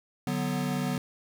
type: chord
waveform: square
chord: B minor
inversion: first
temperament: equal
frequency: 146.83 / 185 / 246.9 Hz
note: D3 / F#3 / B3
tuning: 0 / 0 / 0 cents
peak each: -33 / -33 / -32 dBFS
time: 0.27-0.98 s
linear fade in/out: 2 ms
effects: 10-bit